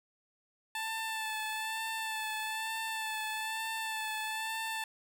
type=tone with vibrato; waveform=15% pulse; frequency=880 Hz; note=A5; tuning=in tune; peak=-28 dBFS; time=0.75-4.84 s; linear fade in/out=2 ms; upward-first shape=sine; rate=1.1 Hz; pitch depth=23 cents each way; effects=none